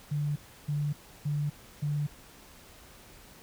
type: tone bursts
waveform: sine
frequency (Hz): 146.83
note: D3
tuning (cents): 0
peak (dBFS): -27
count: 4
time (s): 0.11-2.07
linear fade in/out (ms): 10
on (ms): 250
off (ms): 320
effects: pink hiss -53 dBFS RMS until 3.42 s